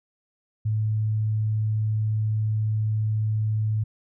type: tone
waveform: sine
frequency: 108.2 Hz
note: A2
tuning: 29 cents flat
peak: -21 dBFS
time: 0.65-3.84 s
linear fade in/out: 10 ms
effects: none